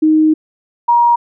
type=tone pair in turn; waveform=sine; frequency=311.7 / 948.7 Hz; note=D#4 / A#5; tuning=+3 / +30 cents; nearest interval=octave + perfect fifth; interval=1927 cents; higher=second; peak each=-7 dBFS; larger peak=neither; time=0.02-0.34 / 0.88-1.16 s; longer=first; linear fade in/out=10 ms; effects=none